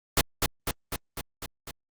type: noise with echo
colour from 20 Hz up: pink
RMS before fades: -21 dBFS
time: 0.17-0.21 s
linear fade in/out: 2 ms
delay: 250 ms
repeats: 6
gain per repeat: -3 dB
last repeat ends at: 1.71 s
effects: Opus 48 kbps